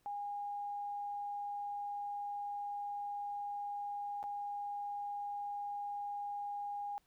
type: tone with dropouts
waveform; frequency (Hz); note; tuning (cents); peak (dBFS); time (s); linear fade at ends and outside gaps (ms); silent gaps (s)
sine; 816; G#5; -31; -38; 0.06-6.98; 0; 4.229-4.239
effects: pink hiss -75 dBFS RMS until 7.06 s